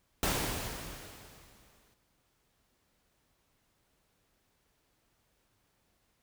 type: noise with exponential decay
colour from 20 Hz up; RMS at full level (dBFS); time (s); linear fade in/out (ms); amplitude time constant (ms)
pink; -29; 0.23-1.94; 1; 370
effects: pink hiss -74 dBFS RMS until 6.22 s